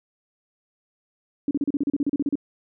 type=tone bursts; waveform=sine; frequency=284.8 Hz; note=C#4; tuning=47 cents sharp; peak=-19 dBFS; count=14; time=1.48-2.355 s; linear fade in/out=2 ms; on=30 ms; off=35 ms; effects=none